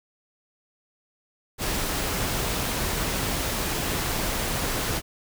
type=noise; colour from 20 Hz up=pink; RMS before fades=-27 dBFS; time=1.58-5.02 s; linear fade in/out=50 ms; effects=none